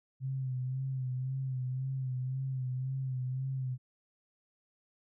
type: tone with vibrato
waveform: sine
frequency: 130.3 Hz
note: C3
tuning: 7 cents flat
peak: -32 dBFS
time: 0.2-3.78 s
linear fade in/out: 50 ms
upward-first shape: sine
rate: 1.9 Hz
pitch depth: 46 cents each way
effects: none